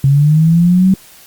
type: linear sweep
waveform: sine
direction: up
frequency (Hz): 134.9 to 192.4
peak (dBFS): -6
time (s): 0.04-0.94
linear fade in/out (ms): 2
effects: white hiss -41 dBFS RMS until 1.26 s + Opus 48 kbps